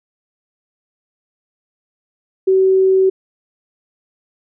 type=tone; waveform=sine; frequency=380 Hz; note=F#4; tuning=46 cents sharp; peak=-9 dBFS; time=2.47-3.1 s; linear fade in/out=10 ms; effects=none